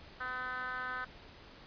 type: tone with band-pass filter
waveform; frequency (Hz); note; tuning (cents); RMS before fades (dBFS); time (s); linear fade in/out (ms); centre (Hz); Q
10% pulse; 253.5; B3; +45; -39; 0.2-1.05; 10; 1500; 3.8
effects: pink hiss -54 dBFS RMS until 1.66 s + resampled to 11025 Hz